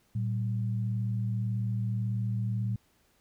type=tone pair together; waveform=sine; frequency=114.29 / 192.5 Hz; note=A#2 / G3; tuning=-34 / -31 cents; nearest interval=major sixth; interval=903 cents; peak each=-28 / -36 dBFS; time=0.15-2.76 s; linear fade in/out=5 ms; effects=pink hiss -68 dBFS RMS until 3.2 s